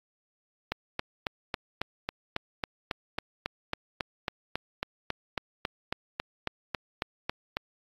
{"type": "click train", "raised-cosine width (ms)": 0.3, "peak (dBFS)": -13, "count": 26, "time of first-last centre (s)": [0.72, 7.569], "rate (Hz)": 3.65, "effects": ["AAC 32 kbps"]}